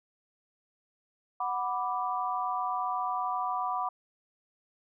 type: chord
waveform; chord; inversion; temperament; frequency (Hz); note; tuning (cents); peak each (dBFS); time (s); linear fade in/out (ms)
sine; B minor; second; equal; 740 / 987.8 / 1174.7; F#5 / B5 / D6; 0 / 0 / 0; -33; 1.4-3.89; 5
effects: none